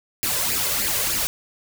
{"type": "noise with flanger", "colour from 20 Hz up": "white", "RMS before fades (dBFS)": -23, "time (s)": [0.23, 1.27], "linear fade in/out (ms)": 0, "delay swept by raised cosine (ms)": [0.41, 2.01], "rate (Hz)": 3.3, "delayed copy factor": 0.65, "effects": []}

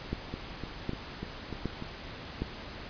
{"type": "two click trains", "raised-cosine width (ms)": 3, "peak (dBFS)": [-23, -18], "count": [6, 4], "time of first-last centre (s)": [[0.34, 1.824], [0.13, 2.42]], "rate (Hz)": [3.37, 1.31], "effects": ["pink hiss -43 dBFS RMS until 2.89 s", "resampled to 11025 Hz"]}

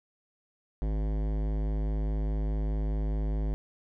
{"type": "tone with hard clipping", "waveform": "sine", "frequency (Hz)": 52.4, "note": "G#1", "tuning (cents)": 16, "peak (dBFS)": -29, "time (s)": [0.82, 3.54], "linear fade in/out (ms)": 0, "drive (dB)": 18, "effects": []}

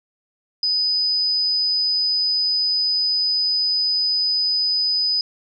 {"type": "tone", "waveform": "sine", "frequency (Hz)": 4994, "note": "D#8", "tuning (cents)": 6, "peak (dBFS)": -17, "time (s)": [0.63, 5.21], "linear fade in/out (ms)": 2, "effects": []}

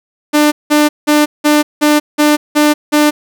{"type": "tone bursts", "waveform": "sawtooth", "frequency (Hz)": 298.4, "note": "D4", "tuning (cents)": 28, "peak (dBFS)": -3, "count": 8, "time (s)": [0.33, 3.11], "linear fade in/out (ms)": 20, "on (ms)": 190, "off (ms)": 180, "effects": []}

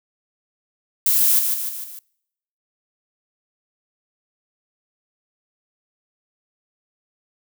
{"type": "noise with echo", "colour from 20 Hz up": "violet", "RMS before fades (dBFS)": -17, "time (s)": [1.06, 1.39], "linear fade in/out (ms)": 2, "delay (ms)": 150, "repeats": 4, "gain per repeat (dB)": -5, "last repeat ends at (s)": 1.99, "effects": ["noise-tail reverb RT60 0.8 s tail -26 dB re dry"]}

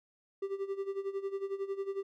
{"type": "tone with tremolo", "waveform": "triangle", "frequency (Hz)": 392.5, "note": "G4", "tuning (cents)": 2, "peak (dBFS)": -29, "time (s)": [0.42, 2.03], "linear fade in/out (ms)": 5, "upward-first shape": "sine", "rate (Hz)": 11, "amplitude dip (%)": 80, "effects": []}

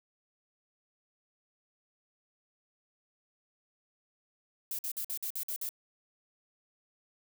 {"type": "noise bursts", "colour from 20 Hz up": "violet", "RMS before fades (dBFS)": -36, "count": 8, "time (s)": [4.71, 5.691], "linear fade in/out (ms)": 2, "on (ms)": 78, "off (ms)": 51, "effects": []}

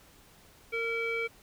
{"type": "tone with low-pass filter", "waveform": "square", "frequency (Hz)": 459.4, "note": "A#4", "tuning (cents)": -25, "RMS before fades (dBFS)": -32, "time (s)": [0.72, 1.28], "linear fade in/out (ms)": 20, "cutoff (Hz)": 2400, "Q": 6.6, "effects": ["pink hiss -58 dBFS RMS until 1.42 s"]}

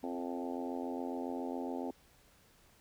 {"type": "harmonic tone with a mistuned harmonic", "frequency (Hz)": 87.2, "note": "F2", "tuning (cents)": -2, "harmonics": [3, 4, 5, 6, 7, 8, 9, 10], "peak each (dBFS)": [-39, -44, -45, -47, -48, -48, -47, -50], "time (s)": [0.03, 1.91], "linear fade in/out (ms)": 5, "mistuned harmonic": 4, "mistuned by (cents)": -20, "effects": ["pink hiss -65 dBFS RMS until 2.8 s"]}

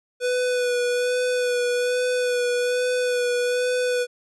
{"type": "tone with vibrato", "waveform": "square", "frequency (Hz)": 493.9, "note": "B4", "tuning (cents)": 0, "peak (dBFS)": -21, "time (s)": [0.2, 4.07], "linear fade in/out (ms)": 50, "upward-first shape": "sine", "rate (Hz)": 1.2, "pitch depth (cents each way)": 19, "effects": ["resampled to 24000 Hz"]}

